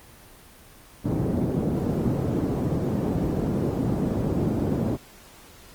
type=band-pass noise; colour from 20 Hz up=pink; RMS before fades=-25 dBFS; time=1.04-4.97 s; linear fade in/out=20 ms; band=120 to 360 Hz; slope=12 dB/octave; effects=pink hiss -49 dBFS RMS until 5.74 s + Opus 24 kbps